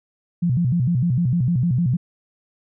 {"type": "tone with vibrato", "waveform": "sine", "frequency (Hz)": 146.83, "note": "D3", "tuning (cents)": 0, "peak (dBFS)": -16, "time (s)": [0.42, 1.97], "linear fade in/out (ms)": 10, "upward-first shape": "square", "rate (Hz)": 6.6, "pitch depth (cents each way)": 290, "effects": []}